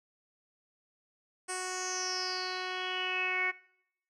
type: tone with low-pass filter sweep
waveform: 10% pulse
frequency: 368.9 Hz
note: F#4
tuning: 5 cents flat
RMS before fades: -34 dBFS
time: 1.48-3.52 s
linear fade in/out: 20 ms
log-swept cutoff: 8500 to 2100 Hz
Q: 8.6
effects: noise-tail reverb RT60 0.7 s tail -21 dB re dry